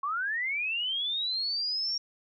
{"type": "linear sweep", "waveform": "sine", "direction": "up", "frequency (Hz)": [1081, 5588], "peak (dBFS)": -28, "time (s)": [0.03, 1.98], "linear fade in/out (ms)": 5, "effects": []}